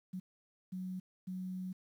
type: tone bursts at uneven times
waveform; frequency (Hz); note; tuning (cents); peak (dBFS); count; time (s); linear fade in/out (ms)
sine; 185; F#3; 0; -38; 3; 0.13-0.2 / 0.72-1 / 1.27-1.73; 10
effects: 11-bit